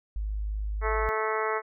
sine tone, 51.91 Hz, G#1, in tune, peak -28 dBFS, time 0.16-1.09 s, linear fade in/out 0 ms
harmonic tone, 218.1 Hz, A3, 15 cents flat, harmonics 2 / 3 / 4 / 5 / 6 / 7 / 8 / 9 / 10, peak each -30 / -36 / -34 / -33 / -33 / -39 / -40 / -36 / -40 dBFS, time 0.81-1.62 s, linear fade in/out 50 ms
effects none

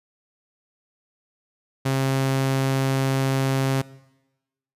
sawtooth tone, 134.2 Hz, C3, 44 cents sharp, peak -16 dBFS, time 1.85-3.82 s, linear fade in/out 10 ms, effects noise-tail reverb RT60 1.0 s tail -20 dB re dry + resampled to 32000 Hz

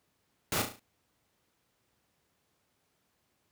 pink noise with echo, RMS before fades -30 dBFS, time 0.52-0.62 s, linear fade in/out 2 ms, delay 35 ms, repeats 5, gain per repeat -6 dB, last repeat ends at 0.795 s, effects pink hiss -75 dBFS RMS until 3.51 s + high-pass 80 Hz 12 dB/octave

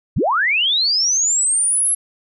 sine linear sweep, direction up, 51 to 11175 Hz, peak -14 dBFS, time 0.16-1.95 s, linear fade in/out 10 ms, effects none

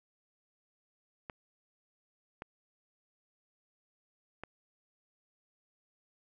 clicks, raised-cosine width 0.5 ms, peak -26 dBFS, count 3, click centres 1.298 / 2.421 / 4.436 s, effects none

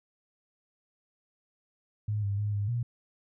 sine tone with pitch steps, 105.5 / 100.2 / 104.1 / 102 / 119.4 Hz, G#2 / G2 / G#2 / G#2 / A#2, +28 / +38 / +5 / -31 / +42 cents, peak -27 dBFS, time 2.08-2.83 s, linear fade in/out 5 ms, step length 150 ms, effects none

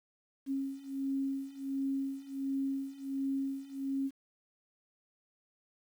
sine beating tone pair, 271.1 / 272.5 Hz, C#4 / C#4, -38 / -29 cents, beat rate 1.4 Hz, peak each -37 / -35 dBFS, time 0.46-4.11 s, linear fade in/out 50 ms, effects 10-bit

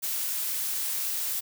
blue noise, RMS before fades -30 dBFS, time 0.02-1.41 s, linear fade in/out 20 ms, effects none

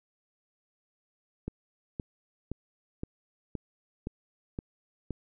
click train, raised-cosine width 3 ms, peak -21 dBFS, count 8, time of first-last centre 1.48-5.107 s, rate 1.93 Hz, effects none

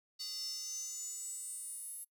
square tone with high-pass filter sweep, 410 Hz, G#4, 22 cents flat, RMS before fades -43 dBFS, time 0.19-2.05 s, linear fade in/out 20 ms, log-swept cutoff 4700 to 11000 Hz, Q 9.4, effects noise-tail reverb RT60 0.1 s tail -22 dB re dry

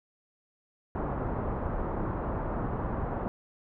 pink low-pass noise, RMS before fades -32 dBFS, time 0.95-3.28 s, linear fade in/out 0 ms, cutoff 1200 Hz, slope 24 dB/octave, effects none

